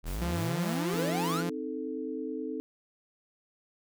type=exponential sweep; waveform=45% pulse; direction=up; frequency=37.18 to 1568 Hz; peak=-32 dBFS; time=0.03-1.44 s; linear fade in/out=50 ms
type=noise with tremolo; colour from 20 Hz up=white; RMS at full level=-46 dBFS; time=0.06-1.38 s; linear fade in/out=5 ms; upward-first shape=triangle; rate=3.5 Hz; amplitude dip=70%
type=tone with vibrato; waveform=sawtooth; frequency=170 Hz; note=F3; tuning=46 cents flat; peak=-27 dBFS; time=0.21-1.5 s; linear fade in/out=10 ms; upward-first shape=sine; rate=3.3 Hz; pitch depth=37 cents each way
type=chord; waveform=sine; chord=A diminished; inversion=first; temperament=equal; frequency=261.6 / 311.1 / 440 Hz; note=C4 / Eb4 / A4; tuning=0 / 0 / 0 cents; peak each=-37 dBFS; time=0.94-2.6 s; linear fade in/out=0 ms
effects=none